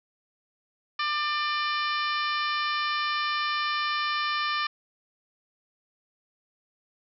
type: harmonic tone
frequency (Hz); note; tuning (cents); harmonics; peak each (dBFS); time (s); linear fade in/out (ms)
596; D5; +25; 2 / 3 / 4 / 5 / 6 / 7 / 8 / 9; -28 / -32 / -34 / -36 / -38 / -39 / -40 / -41; 0.99-4.67; 5
effects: none